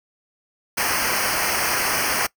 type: noise with comb filter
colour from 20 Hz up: pink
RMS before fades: -22 dBFS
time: 0.77-2.27 s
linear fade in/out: 10 ms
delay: 0.27 ms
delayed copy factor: -0.9
effects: noise-tail reverb RT60 0.1 s tail -22 dB re dry